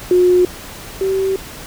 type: tone pair in turn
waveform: sine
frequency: 360.4 / 384.4 Hz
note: F#4 / G4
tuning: -45 / -34 cents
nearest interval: minor second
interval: 111 cents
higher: second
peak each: -8 / -14 dBFS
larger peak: first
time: 0.11-0.45 / 1.01-1.36 s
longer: second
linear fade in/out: 2 ms
effects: pink hiss -33 dBFS RMS until 1.66 s